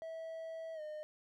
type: tone with pitch glide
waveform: triangle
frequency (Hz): 650 to 610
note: E5 to D#5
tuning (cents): -24 to -34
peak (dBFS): -40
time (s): 0.02-1.03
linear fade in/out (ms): 0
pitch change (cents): -110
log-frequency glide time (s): 0.74-0.81
effects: none